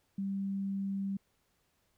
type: tone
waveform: sine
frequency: 196 Hz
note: G3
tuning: in tune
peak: -32 dBFS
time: 0.18-1.17 s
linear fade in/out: 5 ms
effects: pink hiss -75 dBFS RMS until 1.97 s